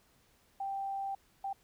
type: tone bursts at uneven times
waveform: sine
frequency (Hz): 785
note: G5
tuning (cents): +2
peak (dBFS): -34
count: 2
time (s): 0.6-1.15 / 1.44-1.53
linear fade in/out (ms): 5
effects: pink hiss -68 dBFS RMS until 1.63 s